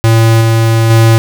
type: tone with level steps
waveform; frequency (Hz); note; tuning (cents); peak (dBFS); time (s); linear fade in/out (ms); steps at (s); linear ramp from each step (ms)
square; 113.3; A#2; -49; -5 / -7 / -4; 0.04-1.18; 0; 0.41 / 0.9; 2
effects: none